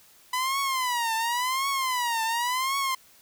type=tone with vibrato; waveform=sawtooth; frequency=995 Hz; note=B5; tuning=13 cents sharp; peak=-21 dBFS; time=0.33-2.95 s; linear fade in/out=5 ms; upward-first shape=triangle; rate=0.92 Hz; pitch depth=200 cents each way; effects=white hiss -56 dBFS RMS until 3.21 s